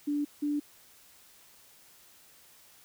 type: tone pair in turn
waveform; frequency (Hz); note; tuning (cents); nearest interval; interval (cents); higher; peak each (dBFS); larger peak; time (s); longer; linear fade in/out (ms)
sine; 291.6 / 292.9; D4 / D4; -12 / -5; unison; 7; second; -27; neither; 0.07-0.25 / 0.42-0.6; neither; 10
effects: white hiss -58 dBFS RMS until 2.84 s